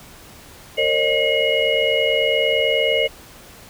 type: tone cluster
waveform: sine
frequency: 459.3 / 539 / 608 / 2150 / 2904 Hz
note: A#4 / C#5 / D#5 / C7 / F#7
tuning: -26 / -49 / -40 / +47 / -33 cents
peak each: -22 dBFS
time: 0.77-3.08 s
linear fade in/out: 20 ms
effects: pink hiss -43 dBFS RMS until 3.69 s